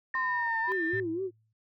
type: tone with pitch glide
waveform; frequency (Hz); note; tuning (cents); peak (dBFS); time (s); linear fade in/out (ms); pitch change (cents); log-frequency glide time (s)
sine; 1826 to 1791.5; A#6 to A6; -36 to +31; -29; 0.14-1; 2; -33; 0.43-0.69
type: linear two-way sweep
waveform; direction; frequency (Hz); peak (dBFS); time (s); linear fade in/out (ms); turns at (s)
sine; down then up; 1052 to 892 to 1015; -30; 0.15-0.72; 0; 0.6
type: tone with vibrato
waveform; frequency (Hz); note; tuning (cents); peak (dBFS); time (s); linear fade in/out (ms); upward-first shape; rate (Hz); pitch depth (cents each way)
sine; 353.1; F4; +19; -29; 0.67-1.31; 50; sine; 4; 160
type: tone with exponential decay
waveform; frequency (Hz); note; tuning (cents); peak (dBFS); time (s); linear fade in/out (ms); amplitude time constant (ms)
sine; 110; A2; 0; -34; 0.93-1.53; 5; 130
effects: noise-tail reverb RT60 0.1 s tail -25 dB re dry + tanh soft clip ceiling -19 dBFS